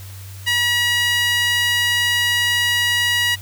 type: tone with high-pass filter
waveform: sawtooth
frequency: 962 Hz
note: B5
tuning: 46 cents flat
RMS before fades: -18 dBFS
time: 0.46-3.36 s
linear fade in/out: 20 ms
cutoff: 2300 Hz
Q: 5.3
effects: added 96 Hz sine -33 dBFS peak until 3.41 s + white hiss -42 dBFS RMS until 3.41 s